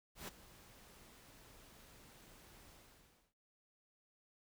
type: noise with ADSR envelope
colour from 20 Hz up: pink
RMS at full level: -45 dBFS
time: 0.15-3.34 s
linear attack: 130 ms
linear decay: 14 ms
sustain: -16 dB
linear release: 630 ms
effects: none